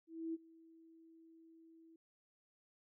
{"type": "tone with ADSR envelope", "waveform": "sine", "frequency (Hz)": 326.7, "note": "E4", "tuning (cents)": -15, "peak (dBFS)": -37, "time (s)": [0.07, 1.96], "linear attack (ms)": 270, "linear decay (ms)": 29, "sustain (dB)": -23, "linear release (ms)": 3, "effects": []}